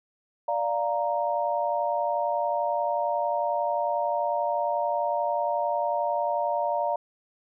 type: chord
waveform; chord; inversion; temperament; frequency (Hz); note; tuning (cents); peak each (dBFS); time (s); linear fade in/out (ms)
sine; Bb major; first; equal; 587.3 / 698.5 / 932.3; D5 / F5 / Bb5; 0 / 0 / 0; -28; 0.48-6.96; 5
effects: none